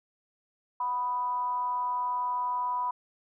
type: tone with frequency modulation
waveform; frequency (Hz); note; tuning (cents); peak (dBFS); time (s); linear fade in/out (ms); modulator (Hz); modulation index
sine; 987.8; B5; 0; -27; 0.8-2.91; 5; 256; 0.33
effects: none